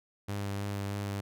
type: tone with vibrato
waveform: sawtooth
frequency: 100.4 Hz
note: G2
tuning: 42 cents sharp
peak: -29 dBFS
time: 0.28-1.21 s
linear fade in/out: 10 ms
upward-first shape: sine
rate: 3.2 Hz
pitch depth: 15 cents each way
effects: none